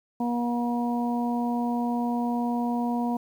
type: harmonic tone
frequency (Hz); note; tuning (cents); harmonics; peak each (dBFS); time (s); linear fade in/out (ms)
239.4; A#3; +46; 1 / 2 / 3 / 4; -25 / -37 / -32 / -34; 0.2-3.17; 5
effects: 9-bit